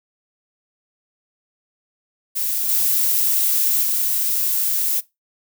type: noise with level steps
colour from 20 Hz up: violet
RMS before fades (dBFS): -22 / -18 / -20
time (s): 2.35-5.01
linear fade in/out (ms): 20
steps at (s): 2.69 / 3.83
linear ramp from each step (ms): 2
effects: noise-tail reverb RT60 0.2 s tail -20 dB re dry